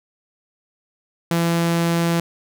sawtooth tone, 168.7 Hz, E3, 40 cents sharp, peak -13 dBFS, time 1.31-2.2 s, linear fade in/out 2 ms, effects none

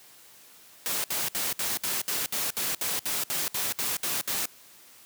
white noise bursts, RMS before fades -29 dBFS, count 15, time 0.86-4.456 s, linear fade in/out 0 ms, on 180 ms, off 64 ms, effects white hiss -53 dBFS RMS until 5.05 s + high-pass 100 Hz 12 dB/octave

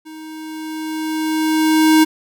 square tone with level ramp, 314.1 Hz, D#4, 16 cents sharp, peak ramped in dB -34 to -8 dBFS, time 0.05-2.05 s, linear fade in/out 20 ms, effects none

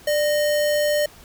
sine tone with sample-and-hold, 593 Hz, D5, 17 cents sharp, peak -17 dBFS, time 0.07-1.06 s, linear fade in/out 5 ms, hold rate 2450 Hz, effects pink hiss -47 dBFS RMS until 1.24 s

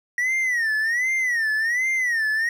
triangle tone with vibrato, 1906 Hz, A#6, 38 cents sharp, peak -18 dBFS, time 0.18-2.49 s, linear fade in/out 2 ms, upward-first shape sine, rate 1.3 Hz, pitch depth 170 cents each way, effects none

